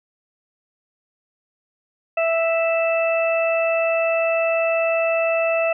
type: harmonic tone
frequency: 659.3 Hz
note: E5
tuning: in tune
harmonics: 1 / 2 / 3 / 4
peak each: -18 / -29 / -34 / -24 dBFS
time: 2.17-5.73 s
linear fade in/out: 5 ms
effects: none